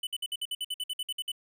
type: tone bursts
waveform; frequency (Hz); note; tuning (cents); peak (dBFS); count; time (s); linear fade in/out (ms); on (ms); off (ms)
square; 2996; F#7; +21; -31; 14; 0.03-1.318; 5; 40; 56
effects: none